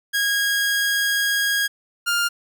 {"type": "tone pair in turn", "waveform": "sawtooth", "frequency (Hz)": [1639, 1404.4], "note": ["G#6", "F6"], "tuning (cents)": [-23, 9], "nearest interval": "minor third", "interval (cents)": 268, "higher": "first", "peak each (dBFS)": -15, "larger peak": "neither", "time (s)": [[0.13, 1.68], [2.06, 2.29]], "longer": "first", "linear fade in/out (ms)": 20, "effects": []}